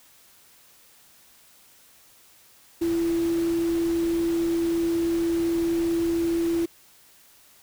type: tone in noise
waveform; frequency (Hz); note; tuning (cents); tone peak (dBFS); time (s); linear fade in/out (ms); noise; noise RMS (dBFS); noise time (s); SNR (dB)
sine; 335.4; E4; +30; -21; 2.81-6.66; 10; pink; -39; 2.81-6.66; +15
effects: white hiss -55 dBFS RMS until 7.62 s